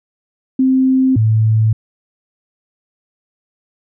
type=tone pair in turn; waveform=sine; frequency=261.6 / 109.99 Hz; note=C4 / A2; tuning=0 / 0 cents; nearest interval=octave + minor third; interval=1500 cents; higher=first; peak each=-9 dBFS; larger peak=neither; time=0.59-1.16 / 1.16-1.73 s; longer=neither; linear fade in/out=5 ms; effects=none